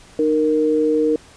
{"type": "tone pair together", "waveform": "sine", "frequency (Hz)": [306.1, 465.8], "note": ["D#4", "A#4"], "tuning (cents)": [-28, -1], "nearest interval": "perfect fifth", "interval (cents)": 727, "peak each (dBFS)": [-18, -16], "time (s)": [0.19, 1.16], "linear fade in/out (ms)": 2, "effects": ["pink hiss -46 dBFS RMS until 1.36 s", "resampled to 22050 Hz"]}